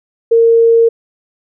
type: tone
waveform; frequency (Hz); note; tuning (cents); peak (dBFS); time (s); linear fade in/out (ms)
sine; 459.9; A#4; -23; -5; 0.31-0.89; 10
effects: none